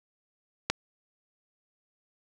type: click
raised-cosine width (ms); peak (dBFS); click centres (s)
0.2; -7; 0.7
effects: none